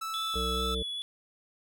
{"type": "tone", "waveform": "45% pulse", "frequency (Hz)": 1314, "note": "E6", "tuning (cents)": -6, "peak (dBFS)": -33, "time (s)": [0.01, 0.75], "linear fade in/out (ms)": 10}
{"type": "tone with vibrato", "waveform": "triangle", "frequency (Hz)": 3438, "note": "A7", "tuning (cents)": -41, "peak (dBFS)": -32, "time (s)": [0.14, 1.02], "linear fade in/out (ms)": 0, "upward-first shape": "sine", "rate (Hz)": 2.3, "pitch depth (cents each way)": 23}
{"type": "click", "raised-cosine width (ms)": 1, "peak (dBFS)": -34, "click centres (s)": 0.342}
{"type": "harmonic tone", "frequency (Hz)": 64.1, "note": "C2", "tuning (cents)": -35, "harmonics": [1, 3, 5, 7, 9], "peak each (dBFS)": [-33, -39, -45, -35, -47], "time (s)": [0.35, 0.83], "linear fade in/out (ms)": 10}
{"effects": []}